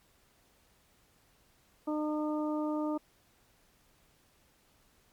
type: harmonic tone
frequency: 303.5 Hz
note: D#4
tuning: 43 cents flat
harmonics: 1 / 2 / 3 / 4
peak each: -31 / -37 / -41 / -43 dBFS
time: 1.87-2.98 s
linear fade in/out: 10 ms
effects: pink hiss -67 dBFS RMS until 5.12 s + MP3 96 kbps